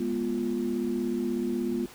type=chord; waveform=sine; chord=F diminished; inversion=first; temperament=equal with one note detuned; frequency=207.7 / 244.2 / 349.2 Hz; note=Ab3 / Cb4 / F4; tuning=0 / -19 / 0 cents; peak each=-32 / -29 / -30 dBFS; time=0-1.86 s; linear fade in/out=5 ms; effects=tanh soft clip ceiling -17 dBFS + pink hiss -49 dBFS RMS until 1.94 s